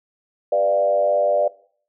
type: tone with frequency modulation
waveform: sine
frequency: 593 Hz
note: D5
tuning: 17 cents sharp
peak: -15 dBFS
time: 0.52-1.48 s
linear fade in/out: 5 ms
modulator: 97.2 Hz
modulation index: 0.89
effects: noise-tail reverb RT60 0.5 s tail -19 dB re dry